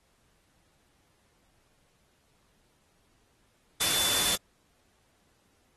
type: tone in noise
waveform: sine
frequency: 3520 Hz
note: A7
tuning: in tune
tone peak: -31 dBFS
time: 3.8-4.36 s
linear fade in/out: 10 ms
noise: white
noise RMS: -27 dBFS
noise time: 3.8-4.36 s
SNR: -7 dB
effects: pink hiss -69 dBFS RMS until 5.76 s + AAC 32 kbps